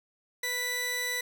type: tone pair together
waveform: sawtooth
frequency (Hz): 493.9 / 1975.5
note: B4 / B6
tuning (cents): 0 / 0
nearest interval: 2 octaves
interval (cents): 2400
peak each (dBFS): -36 / -26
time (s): 0.43-1.21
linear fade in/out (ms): 5
effects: none